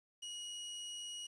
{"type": "tone", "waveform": "sawtooth", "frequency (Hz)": 2901, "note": "F#7", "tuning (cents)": -35, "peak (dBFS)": -40, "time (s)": [0.22, 1.27], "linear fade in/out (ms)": 10, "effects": ["resampled to 24000 Hz", "11-bit"]}